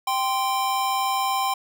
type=tone pair together; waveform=square; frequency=784 / 1040.2 Hz; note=G5 / C6; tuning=0 / -10 cents; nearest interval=perfect fourth; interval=490 cents; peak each=-25 dBFS; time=0.07-1.54 s; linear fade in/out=5 ms; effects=none